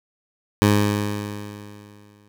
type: tone with exponential decay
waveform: 15% pulse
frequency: 103.3 Hz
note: G#2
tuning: 9 cents flat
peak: -6 dBFS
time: 0.62-2.28 s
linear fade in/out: 0 ms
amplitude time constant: 360 ms
effects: none